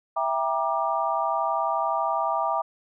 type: chord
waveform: sine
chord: E half-diminished seventh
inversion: none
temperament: just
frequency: 659.3 / 791.1 / 949.3 / 1186.7 Hz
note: E5 / G5 / Bb5 / D6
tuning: 0 / +16 / +31 / +18 cents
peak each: -28 dBFS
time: 0.16-2.62 s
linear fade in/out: 10 ms
effects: none